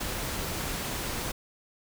pink noise, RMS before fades -33 dBFS, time 0-1.32 s, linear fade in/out 10 ms, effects none

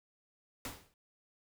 pink noise with exponential decay, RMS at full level -38 dBFS, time 0.65-0.94 s, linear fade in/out 1 ms, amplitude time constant 62 ms, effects none

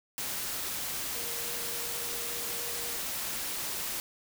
sine tone in noise, 472.6 Hz, A#4, 24 cents sharp, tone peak -46 dBFS, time 1.15-2.97 s, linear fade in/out 0 ms, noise white, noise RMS -35 dBFS, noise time 0.18-4 s, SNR -14 dB, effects none

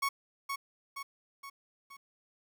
30% pulse tone with echo, 1108 Hz, C#6, 1 cent flat, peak -26 dBFS, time 0.02-0.09 s, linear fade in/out 10 ms, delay 470 ms, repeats 4, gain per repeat -5 dB, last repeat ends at 1.97 s, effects 11-bit

